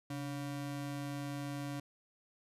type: ring-modulated tone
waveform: square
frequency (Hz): 211.8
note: G#3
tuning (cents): +34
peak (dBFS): -36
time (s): 0.1-1.8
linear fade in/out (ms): 5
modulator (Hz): 77.1
effects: resampled to 32000 Hz